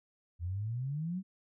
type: exponential sweep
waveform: sine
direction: up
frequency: 82.41 to 195.5 Hz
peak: -33 dBFS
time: 0.39-1.23 s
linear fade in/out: 50 ms
effects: none